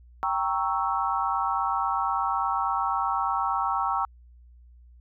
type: chord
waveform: sine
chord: G diminished seventh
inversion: none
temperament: equal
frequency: 784 / 932.3 / 1108.7 / 1318.5 Hz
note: G5 / Bb5 / Db6 / Fb6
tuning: 0 / 0 / 0 / 0 cents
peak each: -29 dBFS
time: 0.23-4.05 s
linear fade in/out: 0 ms
effects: added 60 Hz sine -49 dBFS peak until 5 s